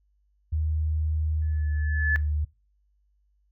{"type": "tone with pitch glide", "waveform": "sine", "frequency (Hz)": [77.8, 75.19], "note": ["D#2", "D2"], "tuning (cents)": [0, 41], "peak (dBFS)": -23, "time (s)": [0.52, 2.45], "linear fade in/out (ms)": 10, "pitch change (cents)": -59, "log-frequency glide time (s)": [1.48, 1.68]}
{"type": "tone with exponential growth", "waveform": "sine", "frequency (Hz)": 1729, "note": "A6", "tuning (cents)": -31, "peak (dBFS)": -19, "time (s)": [1.42, 2.16], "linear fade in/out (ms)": 0, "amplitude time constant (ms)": 160}
{"effects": ["noise-tail reverb RT60 0.3 s tail -20 dB re dry", "added 50 Hz sine -64 dBFS peak until 3.51 s"]}